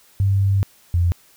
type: tone pair in turn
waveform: sine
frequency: 98.2 / 86.96 Hz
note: G2 / F2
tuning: +4 / -7 cents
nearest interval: major second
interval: 211 cents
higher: first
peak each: -14 dBFS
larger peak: neither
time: 0.2-0.63 / 0.94-1.12 s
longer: first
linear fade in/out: 0 ms
effects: white hiss -53 dBFS RMS until 1.36 s